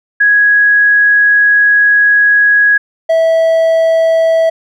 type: tone pair in turn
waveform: sine / triangle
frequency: 1664 / 653 Hz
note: G#6 / E5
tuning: +3 / -17 cents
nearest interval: octave + major third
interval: 1620 cents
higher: first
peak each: -5 dBFS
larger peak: neither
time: 0.2-2.78 / 3.09-4.5 s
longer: first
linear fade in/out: 10 ms
effects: none